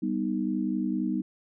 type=chord; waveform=sine; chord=G augmented; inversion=none; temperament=equal; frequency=196 / 246.9 / 311.1 Hz; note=G3 / B3 / D#4; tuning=0 / 0 / 0 cents; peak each=-30 dBFS; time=0.02-1.22 s; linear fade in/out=10 ms; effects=none